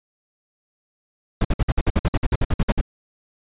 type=noise bursts; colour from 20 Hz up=brown; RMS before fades=-17 dBFS; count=16; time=1.41-2.812 s; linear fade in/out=5 ms; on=37 ms; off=54 ms; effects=resampled to 8000 Hz